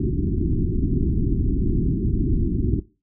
pink low-pass noise, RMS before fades -21 dBFS, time 0-2.8 s, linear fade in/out 5 ms, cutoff 380 Hz, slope 96 dB/octave, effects noise-tail reverb RT60 0.3 s tail -18 dB re dry

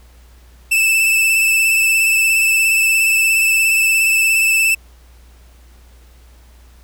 45% pulse tone with vibrato, 2637 Hz, E7, in tune, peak -11 dBFS, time 0.71-4.75 s, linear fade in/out 10 ms, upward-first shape triangle, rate 17 Hz, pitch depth 32 cents each way, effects added 60 Hz sine -42 dBFS peak until 6.83 s + pink hiss -52 dBFS RMS until 6.83 s

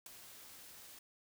white noise with ADSR envelope, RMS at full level -45 dBFS, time 0.06-0.99 s, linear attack 4 ms, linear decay 7 ms, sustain -10 dB, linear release 4 ms, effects none

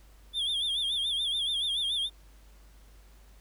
triangle tone with vibrato, 3405 Hz, G#7, 42 cents sharp, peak -26 dBFS, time 0.33-2.1 s, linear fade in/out 50 ms, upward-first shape sine, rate 7 Hz, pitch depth 110 cents each way, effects added 50 Hz sine -52 dBFS peak until 3.4 s + pink hiss -62 dBFS RMS until 3.4 s

